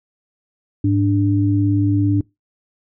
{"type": "tone pair together", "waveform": "sine", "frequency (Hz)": [103.83, 293.7], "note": ["G#2", "D4"], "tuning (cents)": [0, 0], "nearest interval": "octave + tritone", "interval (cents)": 1800, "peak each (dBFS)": -16, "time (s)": [0.84, 2.21], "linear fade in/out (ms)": 5, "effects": ["noise-tail reverb RT60 0.2 s tail -23 dB re dry"]}